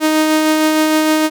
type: tone with tremolo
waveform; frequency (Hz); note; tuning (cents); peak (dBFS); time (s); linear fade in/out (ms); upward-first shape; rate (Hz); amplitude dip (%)
sawtooth; 311.1; D#4; 0; -6; 0-1.3; 50; sine; 6.5; 25
effects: none

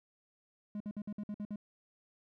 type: tone bursts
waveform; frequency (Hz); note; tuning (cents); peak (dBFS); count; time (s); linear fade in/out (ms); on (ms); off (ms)
triangle; 207.7; G#3; 0; -35; 8; 0.75-1.559; 2; 53; 55
effects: none

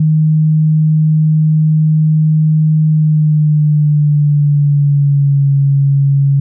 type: tone with pitch glide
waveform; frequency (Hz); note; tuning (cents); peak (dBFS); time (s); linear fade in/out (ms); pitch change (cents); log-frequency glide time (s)
sine; 155.56 to 139.39; D#3 to C#3; 0 to +10; -7; 0-6.4; 5; -190; 2.87-5.51
effects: none

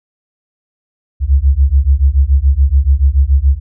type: beating tone pair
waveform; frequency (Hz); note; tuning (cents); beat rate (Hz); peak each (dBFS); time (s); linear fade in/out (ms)
sine; 65.41 / 72.41; C2 / D2; 0 / -24; 7; -10; 1.2-3.6; 50
effects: none

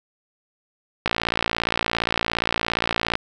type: click train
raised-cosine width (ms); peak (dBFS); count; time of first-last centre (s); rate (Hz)
0.3; -4; 121; 1.06-3.154; 57.3
effects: none

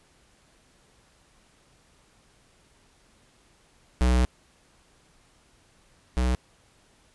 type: tone pair in turn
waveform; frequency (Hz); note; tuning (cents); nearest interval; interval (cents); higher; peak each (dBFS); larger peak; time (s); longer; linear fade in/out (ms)
square; 62 / 62.3; B1 / B1; +7 / +16; unison; 9; second; -19 / -22; first; 4.01-4.25 / 6.17-6.35; first; 0
effects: pink hiss -61 dBFS RMS until 7.14 s + resampled to 24000 Hz

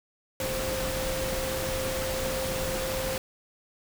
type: tone in noise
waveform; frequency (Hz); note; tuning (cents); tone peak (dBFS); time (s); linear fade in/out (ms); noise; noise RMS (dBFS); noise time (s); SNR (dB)
sine; 524; C5; +2; -31; 0.4-3.18; 2; pink; -32; 0.4-3.18; -2
effects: none

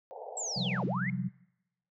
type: band-pass noise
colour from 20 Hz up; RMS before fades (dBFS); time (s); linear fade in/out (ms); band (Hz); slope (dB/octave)
pink; -44; 0.11-0.83; 0; 440 to 880; 96
type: linear two-way sweep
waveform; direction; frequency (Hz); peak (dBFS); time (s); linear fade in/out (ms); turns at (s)
sine; down then up; 7810 to 200.9 to 2194; -33; 0.37-1.1; 2; 0.85
type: chord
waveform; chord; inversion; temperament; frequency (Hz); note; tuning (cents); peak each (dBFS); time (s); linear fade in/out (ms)
sine; C suspended fourth; none; equal with one note detuned; 130.81 / 174.61 / 191.74; C3 / F3 / G3; 0 / 0 / -38; -35; 0.56-1.29; 10
effects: noise-tail reverb RT60 0.9 s tail -24 dB re dry

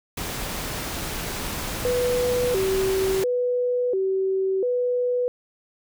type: noise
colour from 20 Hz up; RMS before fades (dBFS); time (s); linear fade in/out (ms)
pink; -30; 0.17-3.24; 5
type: tone with vibrato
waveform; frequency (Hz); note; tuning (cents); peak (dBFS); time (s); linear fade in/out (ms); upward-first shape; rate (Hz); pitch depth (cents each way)
sine; 434.5; A4; -22; -20; 1.85-5.28; 0; square; 0.72; 220
effects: none

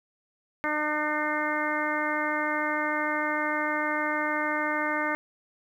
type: harmonic tone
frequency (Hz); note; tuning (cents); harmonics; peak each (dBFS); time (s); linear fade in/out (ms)
302.2; D4; +50; 1 / 2 / 3 / 4 / 5 / 6 / 7; -33 / -33 / -33 / -33 / -33 / -33 / -33; 0.64-5.15; 0
effects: 10-bit

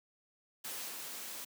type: noise with level steps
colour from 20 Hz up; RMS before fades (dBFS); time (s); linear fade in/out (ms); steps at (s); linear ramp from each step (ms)
white; -42 / -44; 0.64-1.45; 10; 0.88; 5
effects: high-pass 200 Hz 12 dB/octave

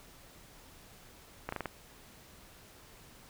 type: slowing click train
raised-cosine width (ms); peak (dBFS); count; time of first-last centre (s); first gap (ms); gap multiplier
0.5; -20; 5; 1.49-1.657; 34; 1.14
effects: pink hiss -56 dBFS RMS until 3.29 s

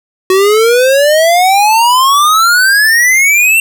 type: exponential sweep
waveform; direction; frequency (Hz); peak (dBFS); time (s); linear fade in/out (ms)
square; up; 370 to 2735; -6; 0.3-3.6; 2
effects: none

